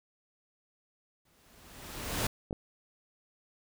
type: noise with exponential growth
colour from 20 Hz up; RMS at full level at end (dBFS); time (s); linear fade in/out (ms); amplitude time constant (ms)
pink; -30; 1.25-2.27; 5; 220
type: clicks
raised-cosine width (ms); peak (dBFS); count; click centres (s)
2; -23; 2; 2.509 / 2.528
effects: none